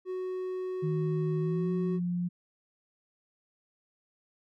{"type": "tone", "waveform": "triangle", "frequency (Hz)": 370, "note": "F#4", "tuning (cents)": 0, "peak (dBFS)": -30, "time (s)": [0.05, 2], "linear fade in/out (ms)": 50}
{"type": "tone with pitch glide", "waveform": "sine", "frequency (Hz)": [157.1, 176.34], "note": ["D#3", "F3"], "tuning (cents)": [17, 17], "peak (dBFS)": -28, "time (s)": [0.82, 2.29], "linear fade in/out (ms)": 20, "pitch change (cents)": 200, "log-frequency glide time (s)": [1.4, 1.71]}
{"effects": []}